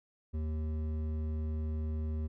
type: tone with hard clipping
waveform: sine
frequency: 77.78 Hz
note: D#2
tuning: in tune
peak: -34 dBFS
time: 0.33-2.28 s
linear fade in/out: 20 ms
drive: 10 dB
effects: none